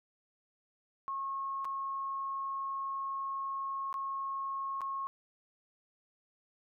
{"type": "tone with dropouts", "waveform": "sine", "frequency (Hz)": 1088, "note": "C#6", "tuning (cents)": -33, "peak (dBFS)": -34, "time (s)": [1.08, 5.07], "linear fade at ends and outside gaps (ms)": 0, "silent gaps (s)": [[1.646, 1.652], [3.928, 3.941], [4.808, 4.816]], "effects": []}